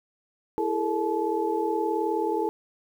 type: tone cluster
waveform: sine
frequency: 331.9 / 414.6 / 453.6 / 864 Hz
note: E4 / G#4 / A#4 / A5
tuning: +12 / -3 / -47 / -32 cents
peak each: -29 dBFS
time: 0.58-2.49 s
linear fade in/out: 0 ms
effects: 9-bit